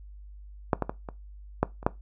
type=clicks; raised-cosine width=1 ms; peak=-7 / -12 / -15 / -22 / -7 / -28 / -7 dBFS; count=7; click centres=0.732 / 0.823 / 0.895 / 1.088 / 1.63 / 1.829 / 1.865 s; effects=noise-tail reverb RT60 0.2 s tail -19 dB re dry + added 50 Hz sine -43 dBFS peak until 2.01 s